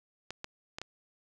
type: clicks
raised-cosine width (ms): 0.2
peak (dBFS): -21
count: 4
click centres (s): 0.306 / 0.444 / 0.785 / 0.816
effects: none